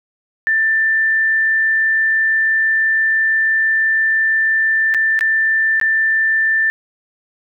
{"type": "tone with dropouts", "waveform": "sine", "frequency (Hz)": 1777, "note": "A6", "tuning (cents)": 17, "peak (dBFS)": -12, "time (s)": [0.47, 6.7], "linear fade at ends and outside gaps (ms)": 0, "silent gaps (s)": [[4.94, 4.946], [5.191, 5.209], [5.799, 5.813]], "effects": []}